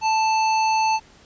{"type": "tone", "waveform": "square", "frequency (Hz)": 880, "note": "A5", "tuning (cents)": 0, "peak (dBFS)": -18, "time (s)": [0.01, 1], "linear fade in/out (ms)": 50, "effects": ["pink hiss -51 dBFS RMS until 1.25 s", "resampled to 16000 Hz"]}